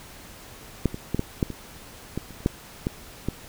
clicks, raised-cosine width 3 ms, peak -7 / -18 / -11 / -10 / -8 / -19 / -14 / -29 / -30 / -7 / -11 / -12 dBFS, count 12, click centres 0.857 / 0.944 / 1.146 / 1.194 / 1.428 / 1.503 / 2.176 / 2.307 / 2.405 / 2.461 / 2.869 / 3.286 s, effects pink hiss -45 dBFS RMS until 3.48 s

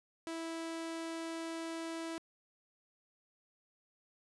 sawtooth tone, 328.5 Hz, E4, 6 cents flat, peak -35 dBFS, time 0.27-2.18 s, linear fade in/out 0 ms, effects resampled to 24000 Hz

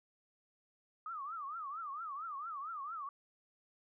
sine tone with vibrato, 1218 Hz, D#6, 37 cents flat, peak -40 dBFS, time 1.06-3.09 s, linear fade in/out 2 ms, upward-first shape triangle, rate 4.4 Hz, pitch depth 230 cents each way, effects none

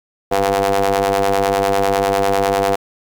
sawtooth ring-modulated tone, 98 Hz, G2, in tune, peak -7 dBFS, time 0.31-2.76 s, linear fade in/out 10 ms, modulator 593 Hz, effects 8-bit

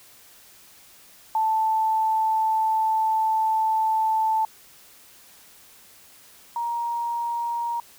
sine tone pair in turn, 880 / 940 Hz, A5 / A#5, 0 / +14 cents, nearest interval minor second, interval 114 cents, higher second, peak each -19 / -24 dBFS, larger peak first, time 1.35-4.45 / 6.56-7.8 s, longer first, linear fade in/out 2 ms, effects white hiss -51 dBFS RMS until 7.98 s

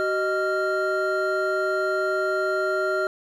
triangle tone cluster, 378.4 / 621 / 1388 Hz, F#4 / D#5 / F6, +39 / -3 / -11 cents, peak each -24 dBFS, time 0-3.07 s, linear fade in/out 0 ms, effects none

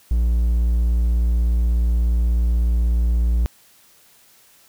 triangle tone, 58.27 Hz, A#1, in tune, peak -13 dBFS, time 0.11-3.46 s, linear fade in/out 0 ms, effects white hiss -53 dBFS RMS until 4.68 s

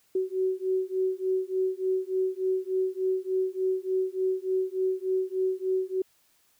sine beating tone pair, 373.9 / 377.3 Hz, F#4 / F#4, +18 / +34 cents, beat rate 3.4 Hz, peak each -28 dBFS, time 0.15-6.02 s, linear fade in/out 5 ms, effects white hiss -66 dBFS RMS until 6.59 s

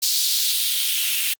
white noise with high-pass filter sweep, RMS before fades -21 dBFS, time 0.02-1.34 s, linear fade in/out 10 ms, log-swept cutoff 4400 to 2700 Hz, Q 2.8, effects Opus 48 kbps

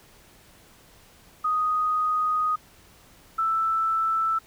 sine tone pair in turn, 1246 / 1322.2 Hz, D#6 / E6, +2 / +5 cents, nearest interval minor second, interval 103 cents, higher second, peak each -21 dBFS, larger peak neither, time 1.44-2.56 / 3.38-4.39 s, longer first, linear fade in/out 10 ms, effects pink hiss -54 dBFS RMS until 4.46 s

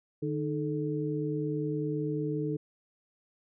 sine tone cluster, 151 / 306.1 / 435.9 Hz, D3 / D#4 / A4, +48 / -28 / -16 cents, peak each -33 / -33 / -34 dBFS, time 0.22-2.57 s, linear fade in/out 10 ms, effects none

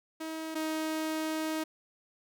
sawtooth tone pair in turn, 318.9 / 314.9 Hz, D#4 / D#4, +43 / +21 cents, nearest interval unison, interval 22 cents, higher first, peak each -32 / -27 dBFS, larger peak second, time 0.2-0.55 / 0.55-1.64 s, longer second, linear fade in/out 10 ms, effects none

